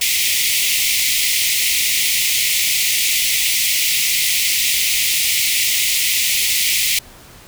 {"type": "high-pass noise", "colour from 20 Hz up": "pink", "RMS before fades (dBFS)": -17, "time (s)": [0.01, 6.99], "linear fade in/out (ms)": 5, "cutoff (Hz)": 2000, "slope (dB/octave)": 96, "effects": ["pink hiss -42 dBFS RMS until 7.47 s"]}